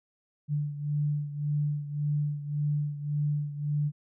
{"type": "beating tone pair", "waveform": "sine", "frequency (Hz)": [146.83, 148.63], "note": ["D3", "D3"], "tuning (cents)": [0, 21], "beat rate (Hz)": 1.8, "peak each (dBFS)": [-28, -33], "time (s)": [0.48, 3.92], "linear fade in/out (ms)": 50, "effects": []}